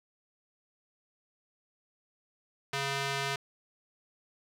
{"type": "tone with band-pass filter", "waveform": "square", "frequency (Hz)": 138.59, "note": "C#3", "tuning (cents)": 0, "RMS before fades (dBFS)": -33, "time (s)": [2.73, 3.36], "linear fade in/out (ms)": 5, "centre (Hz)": 2700, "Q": 0.6, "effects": []}